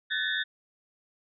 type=tone cluster; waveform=sine; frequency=1517 / 1734 / 1823 / 3428 / 3665 Hz; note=F#6 / A6 / A#6 / A7 / A#7; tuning=+43 / -26 / -39 / -46 / -30 cents; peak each=-33 / -31 / -36 / -37 / -33 dBFS; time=0.1-0.44 s; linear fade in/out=20 ms; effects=none